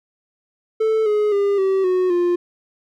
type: tone with pitch steps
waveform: triangle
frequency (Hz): 440 / 420.6 / 402.1 / 384.4 / 367.4 / 351.3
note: A4 / G#4 / G4 / G4 / F#4 / F4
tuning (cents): 0 / +22 / +44 / -34 / -12 / +10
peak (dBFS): -13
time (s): 0.8-2.36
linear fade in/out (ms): 10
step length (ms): 260
effects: none